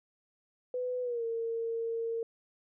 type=tone with pitch glide; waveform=sine; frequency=499.6 to 458.1 Hz; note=B4 to A#4; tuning=+20 to -30 cents; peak=-31 dBFS; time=0.74-2.23 s; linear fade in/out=2 ms; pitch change=-150 cents; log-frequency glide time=1.02-1.24 s; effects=none